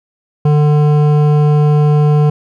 triangle tone with hard clipping, 148.9 Hz, D3, 24 cents sharp, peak -9 dBFS, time 0.45-2.3 s, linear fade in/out 5 ms, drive 16 dB, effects none

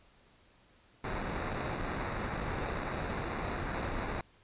pink noise with sample-and-hold, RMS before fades -36 dBFS, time 1.04-4.21 s, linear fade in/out 2 ms, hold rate 3150 Hz, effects pink hiss -64 dBFS RMS until 4.43 s + resampled to 8000 Hz

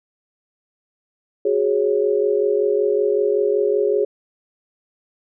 sine chord, F# suspended second, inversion none, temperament equal with one note detuned, 370 / 415.3 / 550.2 Hz, F#4 / G#4 / C#5, 0 / 0 / -13 cents, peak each -22 / -17 / -23 dBFS, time 1.45-4.05 s, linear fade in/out 5 ms, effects none

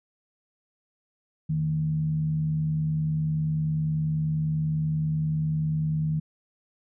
sine tone with frequency modulation, 155.56 Hz, D#3, in tune, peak -23 dBFS, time 1.49-6.2 s, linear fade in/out 10 ms, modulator 70.2 Hz, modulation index 0.29, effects none

